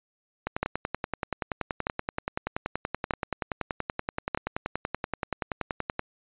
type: two click trains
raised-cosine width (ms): 0.5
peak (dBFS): -13 / -10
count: 59 / 4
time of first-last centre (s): 0.47-5.994 / 0.63-4.347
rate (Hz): 10.5 / 0.807
effects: resampled to 8000 Hz